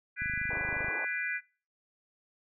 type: chord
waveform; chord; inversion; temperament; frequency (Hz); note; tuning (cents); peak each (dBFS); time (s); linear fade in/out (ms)
sine; G# half-diminished seventh; third; just; 1495.1 / 1661.2 / 1993.5 / 2392; F#6 / G#6 / B6 / D7; +18 / 0 / +16 / +31; -36 / -37 / -36 / -37; 0.16-1.41; 50
type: click train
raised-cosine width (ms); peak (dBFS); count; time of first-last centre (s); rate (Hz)
5; -30; 18; 0.22-0.884; 25.6
type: band-pass noise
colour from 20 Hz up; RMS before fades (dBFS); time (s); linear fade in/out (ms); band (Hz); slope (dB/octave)
white; -42; 0.5-1.05; 5; 280 to 1100; 48
effects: noise-tail reverb RT60 0.4 s tail -23 dB re dry